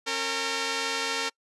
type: tone pair together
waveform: 5% pulse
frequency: 271.8 / 457.1 Hz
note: C#4 / A#4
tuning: -34 / -34 cents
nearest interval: major sixth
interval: 900 cents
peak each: -23 / -16 dBFS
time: 0.06-1.3 s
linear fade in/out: 20 ms
effects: noise-tail reverb RT60 0.1 s tail -26 dB re dry + resampled to 24000 Hz